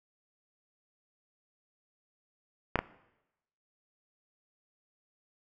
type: clicks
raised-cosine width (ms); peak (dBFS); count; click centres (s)
0.5; -10 / -12; 2; 2.757 / 2.79
effects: noise-tail reverb RT60 0.9 s tail -18 dB re dry